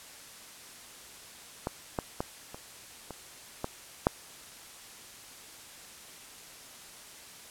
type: clicks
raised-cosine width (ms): 1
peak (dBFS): -16 / -15 / -16 / -27 / -25 / -17 / -7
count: 7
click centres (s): 1.671 / 1.988 / 2.205 / 2.545 / 3.107 / 3.644 / 4.069
effects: white hiss -49 dBFS RMS until 7.5 s + low-pass 11000 Hz 12 dB/octave